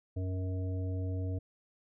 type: harmonic tone with a mistuned harmonic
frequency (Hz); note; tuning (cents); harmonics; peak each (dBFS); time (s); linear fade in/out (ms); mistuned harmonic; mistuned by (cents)
93.2; F#2; +13; 1 / 3 / 5 / 7; -32 / -42 / -46 / -49; 0.16-1.39; 10; 7; -24
effects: none